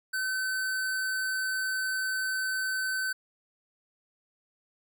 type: tone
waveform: square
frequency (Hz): 1527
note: G6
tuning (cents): -46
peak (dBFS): -29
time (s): 0.13-3.13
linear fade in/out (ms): 10
effects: none